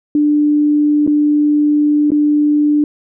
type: tone with dropouts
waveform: sine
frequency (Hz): 296.4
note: D4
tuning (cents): +16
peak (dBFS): -9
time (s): 0.15-2.84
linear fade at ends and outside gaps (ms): 2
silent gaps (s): 1.066-1.075 / 2.105-2.118
effects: none